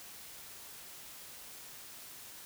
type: silence
effects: white hiss -50 dBFS RMS until 2.45 s